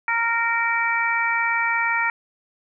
harmonic tone, 462.8 Hz, A#4, 13 cents flat, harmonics 2 / 3 / 4 / 5, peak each -25 / -25 / -24 / -24 dBFS, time 0.08-2.1 s, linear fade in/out 2 ms, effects none

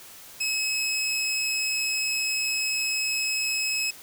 20% pulse tone, 2571 Hz, E7, 44 cents flat, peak -20 dBFS, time 0.4-3.91 s, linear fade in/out 10 ms, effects white hiss -46 dBFS RMS until 4.02 s

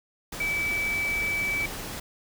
sine tone in noise, 2304 Hz, D7, 34 cents flat, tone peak -25 dBFS, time 0.4-1.66 s, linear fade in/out 5 ms, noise pink, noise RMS -36 dBFS, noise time 0.32-2 s, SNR +8 dB, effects none

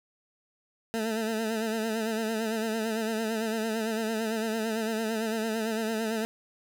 20% pulse tone with vibrato, 221.8 Hz, A3, 14 cents sharp, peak -23 dBFS, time 0.94-6.25 s, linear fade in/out 0 ms, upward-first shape sine, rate 8.9 Hz, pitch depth 53 cents each way, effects none

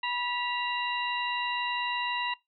harmonic tone with a mistuned harmonic, 976 Hz, B5, 21 cents flat, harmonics 1 / 2 / 3 / 4, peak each -32 / -35 / -33 / -38 dBFS, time 0.03-2.34 s, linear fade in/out 5 ms, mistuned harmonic 3, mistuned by -86 cents, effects noise-tail reverb RT60 0.2 s tail -23 dB re dry

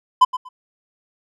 triangle tone with echo, 1012 Hz, B5, 42 cents sharp, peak -5 dBFS, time 0.21-0.25 s, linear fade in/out 10 ms, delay 120 ms, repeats 2, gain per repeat -14 dB, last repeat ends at 0.49 s, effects none

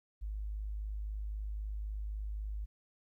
sine tone, 51.91 Hz, G#1, in tune, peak -36 dBFS, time 0.21-2.66 s, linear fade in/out 20 ms, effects 13-bit

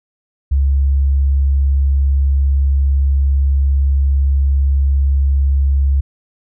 sine tone, 68.8 Hz, C#2, 12 cents flat, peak -10 dBFS, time 0.51-6.01 s, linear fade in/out 10 ms, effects none

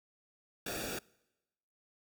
pink noise with comb filter, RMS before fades -39 dBFS, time 0.66-0.99 s, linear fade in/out 5 ms, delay 0.97 ms, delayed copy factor -0.9, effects noise-tail reverb RT60 1.0 s tail -25 dB re dry

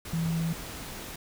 sine tone in noise, 164.81 Hz, E3, in tune, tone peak -26 dBFS, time 0.13-0.53 s, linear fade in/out 5 ms, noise pink, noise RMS -40 dBFS, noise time 0.05-1.16 s, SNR +11 dB, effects none

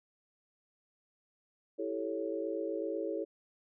sine chord, A dominant seventh, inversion second, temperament equal, 329.6 / 392 / 440 / 554.4 Hz, E4 / G4 / A4 / C#5, 0 / 0 / 0 / 0 cents, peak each -38 / -40 / -38 / -39 dBFS, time 1.78-3.25 s, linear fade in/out 20 ms, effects none

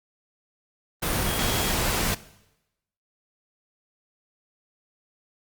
sine tone in noise, 3286 Hz, G#7, 19 cents flat, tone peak -34 dBFS, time 1.27-1.72 s, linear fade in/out 10 ms, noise pink, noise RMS -25 dBFS, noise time 1.02-2.15 s, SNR -12 dB, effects noise-tail reverb RT60 0.9 s tail -18 dB re dry + Opus 32 kbps

